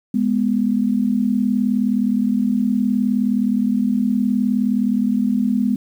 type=tone pair together; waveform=sine; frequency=207.7 / 247 Hz; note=G#3 / B3; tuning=0 / 0 cents; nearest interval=minor third; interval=300 cents; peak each=-18 / -18 dBFS; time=0.14-5.76 s; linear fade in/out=5 ms; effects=8-bit